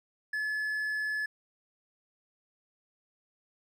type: tone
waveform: triangle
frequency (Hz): 1717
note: A6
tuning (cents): -43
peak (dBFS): -28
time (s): 0.33-1.26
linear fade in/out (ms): 5
effects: none